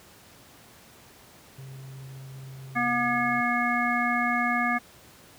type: tone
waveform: triangle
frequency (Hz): 133.5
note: C3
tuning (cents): +35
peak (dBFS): -37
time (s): 1.58-3.41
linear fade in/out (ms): 5
type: harmonic tone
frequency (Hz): 241.1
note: B3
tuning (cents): -41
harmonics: 1 / 3 / 5 / 7 / 9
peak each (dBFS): -29 / -29 / -29 / -29 / -29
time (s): 2.75-4.79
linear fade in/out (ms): 20
effects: pink hiss -52 dBFS RMS until 5.38 s + high-pass 80 Hz 12 dB/octave